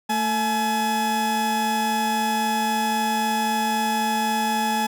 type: tone pair together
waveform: 40% pulse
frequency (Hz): 223.2 / 849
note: A3 / G#5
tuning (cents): +25 / +38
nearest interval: octave + major seventh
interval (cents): 2313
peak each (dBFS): -25 / -21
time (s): 0.09-4.87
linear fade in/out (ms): 10
effects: none